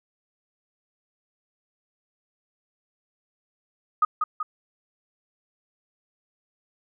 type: tone with echo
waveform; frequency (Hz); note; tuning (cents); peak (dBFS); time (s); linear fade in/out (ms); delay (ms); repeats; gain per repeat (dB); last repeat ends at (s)
sine; 1244.5; D#6; 0; -15; 4.02-4.05; 5; 190; 2; -5; 4.43
effects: none